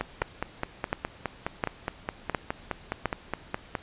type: two click trains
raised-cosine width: 0.5 ms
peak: -10 / -13 dBFS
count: 5 / 19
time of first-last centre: 0.22-3.057 / 0.01-3.752 s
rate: 1.41 / 4.81 Hz
effects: pink hiss -50 dBFS RMS until 3.82 s + resampled to 8000 Hz